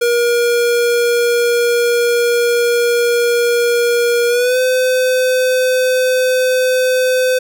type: tone with pitch glide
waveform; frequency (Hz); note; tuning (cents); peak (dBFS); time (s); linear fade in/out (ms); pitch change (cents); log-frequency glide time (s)
square; 476.1 to 510.3; A#4 to C5; +37 to -43; -12; 0.01-7.39; 10; +120; 4.28-4.59
effects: none